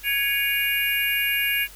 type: tone cluster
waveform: sine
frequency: 1666 / 2233 / 2440 / 2815 / 11410 Hz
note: G#6 / C#7 / D#7 / F7 / F9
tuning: +5 / +12 / -34 / +13 / +36 cents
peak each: -27 dBFS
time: 0.03-1.68 s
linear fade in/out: 50 ms
effects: added 46 Hz sine -47 dBFS peak until 1.75 s + white hiss -46 dBFS RMS until 1.75 s